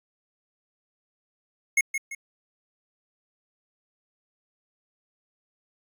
square tone with echo, 2170 Hz, C#7, 37 cents flat, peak -18 dBFS, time 1.77-1.81 s, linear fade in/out 5 ms, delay 170 ms, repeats 2, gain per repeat -8 dB, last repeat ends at 2.15 s, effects resampled to 32000 Hz

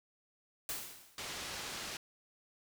white noise with exponential decay, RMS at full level -37 dBFS, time 0.69-1.34 s, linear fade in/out 1 ms, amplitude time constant 140 ms
white low-pass noise, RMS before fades -43 dBFS, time 1.18-1.97 s, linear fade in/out 2 ms, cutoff 5600 Hz, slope 12 dB/octave
effects none

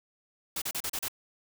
white noise bursts, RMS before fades -33 dBFS, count 6, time 0.56-1.083 s, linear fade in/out 5 ms, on 58 ms, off 35 ms, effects none

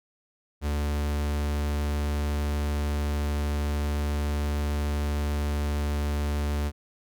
45% pulse tone, 73.3 Hz, D2, 3 cents flat, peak -25 dBFS, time 0.61-6.72 s, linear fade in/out 50 ms, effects none

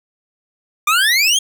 25% pulse exponential sweep, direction up, 1174.7 to 3322 Hz, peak -8 dBFS, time 0.87-1.39 s, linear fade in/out 5 ms, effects none

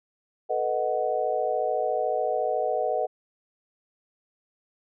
sine chord, B dominant seventh, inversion third, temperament equal, 440 / 493.9 / 622.3 / 740 Hz, A4 / B4 / D#5 / F#5, 0 / 0 / 0 / 0 cents, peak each -31 / -29 / -28 / -28 dBFS, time 0.49-3.07 s, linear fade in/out 20 ms, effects none

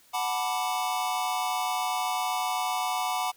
square chord, B minor seventh, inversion second, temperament equal, 740 / 880 / 987.8 / 1174.7 Hz, F#5 / A5 / B5 / D6, 0 / 0 / 0 / 0 cents, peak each -31 / -35 / -33 / -35 dBFS, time 0.13-3.32 s, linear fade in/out 20 ms, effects white hiss -59 dBFS RMS until 3.36 s

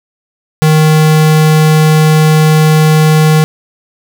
square tone, 155.56 Hz, D#3, in tune, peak -5 dBFS, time 0.62-3.44 s, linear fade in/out 0 ms, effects none

